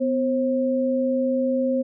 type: tone pair together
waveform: sine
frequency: 251.7 / 533.3 Hz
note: B3 / C5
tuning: +33 / +33 cents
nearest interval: octave + minor second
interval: 1300 cents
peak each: -22 dBFS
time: 0-1.83 s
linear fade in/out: 20 ms
effects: none